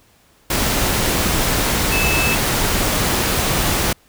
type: tone in noise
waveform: sine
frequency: 2617 Hz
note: E7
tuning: 13 cents flat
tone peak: -19 dBFS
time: 1.92-2.35 s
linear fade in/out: 5 ms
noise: pink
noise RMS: -18 dBFS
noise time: 0.5-3.93 s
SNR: -4 dB
effects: pink hiss -54 dBFS RMS until 4.08 s